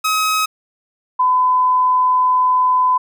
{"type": "tone pair in turn", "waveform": ["sawtooth", "sine"], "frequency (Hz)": [1272, 1009.3], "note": ["D#6", "B5"], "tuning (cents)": [38, 37], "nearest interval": "major third", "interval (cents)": 401, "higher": "first", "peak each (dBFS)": -11, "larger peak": "neither", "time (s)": [[0.04, 0.46], [1.19, 2.98]], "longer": "second", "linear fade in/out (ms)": 10, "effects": []}